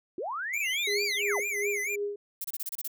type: linear two-way sweep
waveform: sine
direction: up then down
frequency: 311.1 to 4794 to 407.7 Hz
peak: -31 dBFS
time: 0.18-1.4 s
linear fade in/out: 2 ms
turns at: 1.06 s
type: tone with vibrato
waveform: square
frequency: 2200 Hz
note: C#7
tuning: 14 cents flat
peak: -30 dBFS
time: 0.53-1.96 s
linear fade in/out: 10 ms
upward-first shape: sine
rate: 4.5 Hz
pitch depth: 160 cents each way
type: tone with tremolo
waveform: sine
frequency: 408.8 Hz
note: G#4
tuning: 27 cents flat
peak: -27 dBFS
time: 0.87-2.16 s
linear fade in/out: 5 ms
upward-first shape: triangle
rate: 2.8 Hz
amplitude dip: 100%
type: noise bursts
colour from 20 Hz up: violet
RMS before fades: -34 dBFS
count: 8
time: 2.41-2.878 s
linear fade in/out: 5 ms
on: 34 ms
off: 28 ms
effects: none